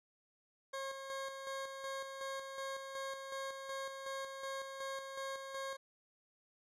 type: tone with tremolo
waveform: 20% pulse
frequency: 540 Hz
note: C#5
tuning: 45 cents flat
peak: -35 dBFS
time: 0.73-5.77 s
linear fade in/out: 10 ms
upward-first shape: square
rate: 2.7 Hz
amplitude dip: 45%
effects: low-pass 9000 Hz 12 dB/octave